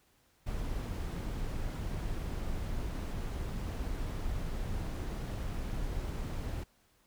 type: noise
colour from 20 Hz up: brown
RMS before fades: -36 dBFS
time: 0.46-6.64 s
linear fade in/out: 10 ms
effects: pink hiss -69 dBFS RMS until 7.06 s